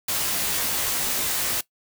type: noise with comb filter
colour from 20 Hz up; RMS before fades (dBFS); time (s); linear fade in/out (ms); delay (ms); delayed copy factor
white; -25; 0.08-1.61; 5; 17; -0.7
effects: noise-tail reverb RT60 0.1 s tail -19 dB re dry